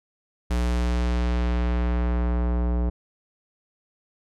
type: tone with low-pass filter sweep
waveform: square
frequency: 60.1 Hz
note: B1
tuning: 46 cents flat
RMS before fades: -23 dBFS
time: 0.5-2.9 s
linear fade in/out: 10 ms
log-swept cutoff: 11000 to 740 Hz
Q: 0.72
effects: none